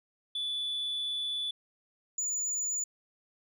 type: tone pair in turn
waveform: sine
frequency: 3464 / 6972 Hz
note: A7 / A8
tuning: -28 / -17 cents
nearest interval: octave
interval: 1211 cents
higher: second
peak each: -29 / -27 dBFS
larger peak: second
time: 0.35-1.51 / 2.18-2.84 s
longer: first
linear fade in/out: 5 ms
effects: tanh soft clip ceiling -29 dBFS